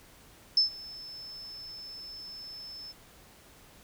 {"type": "tone with ADSR envelope", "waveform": "sine", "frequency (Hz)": 5260, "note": "E8", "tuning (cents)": -5, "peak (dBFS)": -18, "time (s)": [0.57, 2.93], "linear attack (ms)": 3, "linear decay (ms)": 120, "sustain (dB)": -23, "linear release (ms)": 26, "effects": ["pink hiss -56 dBFS RMS until 3.83 s"]}